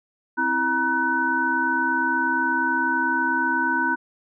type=tone cluster; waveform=sine; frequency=260.5 / 329 / 952 / 1504 Hz; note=C4 / E4 / A#5 / F#6; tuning=-7 / -3 / +36 / +28 cents; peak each=-29 / -29 / -24 / -22 dBFS; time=0.37-3.96 s; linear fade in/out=20 ms; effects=none